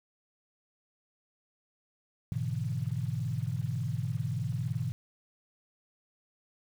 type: chord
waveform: sine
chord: E dominant seventh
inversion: first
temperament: equal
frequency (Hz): 103.83 / 123.47 / 146.83 / 164.81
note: G#2 / B2 / D3 / E3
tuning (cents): 0 / 0 / 0 / 0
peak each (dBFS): -36 / -33 / -37 / -38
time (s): 2.32-4.92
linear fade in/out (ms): 0
effects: 9-bit